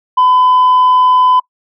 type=tone; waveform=sine; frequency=1008 Hz; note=B5; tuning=35 cents sharp; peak=-4 dBFS; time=0.17-1.4 s; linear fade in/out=10 ms; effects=noise-tail reverb RT60 0.1 s tail -24 dB re dry + tanh soft clip ceiling -4 dBFS

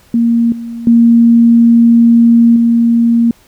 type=tone with level steps; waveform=sine; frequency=233.1 Hz; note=A#3; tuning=in tune; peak=-7 / -20 / -3 / -6 dBFS; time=0.14-3.31 s; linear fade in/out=2 ms; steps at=0.52 / 0.87 / 2.56 s; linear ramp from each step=2 ms; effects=pink hiss -47 dBFS RMS until 3.47 s

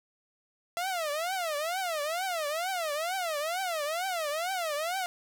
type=tone with vibrato; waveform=sawtooth; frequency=668 Hz; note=E5; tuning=23 cents sharp; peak=-26 dBFS; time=0.77-5.06 s; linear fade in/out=0 ms; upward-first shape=triangle; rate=2.2 Hz; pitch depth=280 cents each way; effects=none

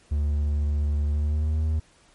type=tone with pitch glide; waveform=triangle; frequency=73.42 to 78.24 Hz; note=D2 to D#2; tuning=0 to +10 cents; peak=-19 dBFS; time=0.11-1.8 s; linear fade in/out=10 ms; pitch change=+110 cents; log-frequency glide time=1.08-1.63 s; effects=pink hiss -58 dBFS RMS until 2.14 s + MP3 48 kbps

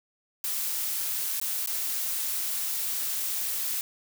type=noise with dropouts; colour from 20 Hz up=blue; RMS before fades=-30 dBFS; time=0.44-3.81 s; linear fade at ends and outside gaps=1 ms; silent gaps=1.4-1.414 / 1.661-1.673 s; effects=none

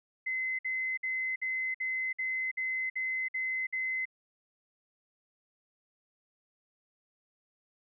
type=tone bursts; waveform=sine; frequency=2049 Hz; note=C7; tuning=37 cents flat; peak=-30 dBFS; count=10; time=0.26-4.055 s; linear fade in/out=10 ms; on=330 ms; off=55 ms; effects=none

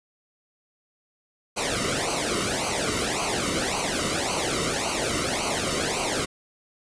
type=noise with flanger; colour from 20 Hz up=pink; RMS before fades=-26 dBFS; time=1.56-6.26 s; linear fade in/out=20 ms; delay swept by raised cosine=0.56 to 1.22 ms; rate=1.8 Hz; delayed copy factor=-0.85; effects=resampled to 22050 Hz

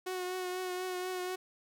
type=tone with vibrato; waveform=sawtooth; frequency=366.4 Hz; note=F#4; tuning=17 cents flat; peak=-31 dBFS; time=0.06-1.36 s; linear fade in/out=10 ms; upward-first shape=triangle; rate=4.1 Hz; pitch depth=28 cents each way; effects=none

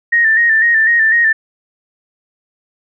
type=tone with vibrato; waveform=sine; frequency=1823 Hz; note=A#6; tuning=39 cents flat; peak=-8 dBFS; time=0.12-1.33 s; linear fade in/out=10 ms; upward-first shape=square; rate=4 Hz; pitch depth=46 cents each way; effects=none

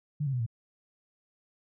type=tone with pitch steps; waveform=sine; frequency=148.1 / 135.81 / 124.54 / 114.2 Hz; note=D3 / C#3 / B2 / A#2; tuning=+15 / -35 / +15 / -35 cents; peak=-27 dBFS; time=0.2-0.464 s; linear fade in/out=10 ms; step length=66 ms; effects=none

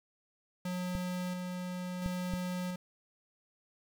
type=tone with tremolo; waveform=square; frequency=180.8 Hz; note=F#3; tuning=40 cents flat; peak=-34 dBFS; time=0.65-2.76 s; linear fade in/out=5 ms; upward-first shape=square; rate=0.73 Hz; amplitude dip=35%
type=clicks; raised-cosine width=5 ms; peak=-24 dBFS; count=3; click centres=0.952 / 2.061 / 2.337 s
effects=9-bit

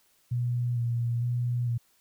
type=tone with vibrato; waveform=sine; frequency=120 Hz; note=B2; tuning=49 cents flat; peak=-25 dBFS; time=0.31-1.78 s; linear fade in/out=10 ms; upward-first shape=square; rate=1.1 Hz; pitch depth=23 cents each way; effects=white hiss -66 dBFS RMS until 2 s

